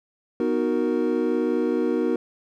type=chord; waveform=triangle; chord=B major seventh; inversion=none; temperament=equal; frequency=246.9 / 311.1 / 370 / 466.2 Hz; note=B3 / D#4 / F#4 / A#4; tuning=0 / 0 / 0 / 0 cents; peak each=-24 dBFS; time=0.4-2.16 s; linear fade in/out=2 ms; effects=none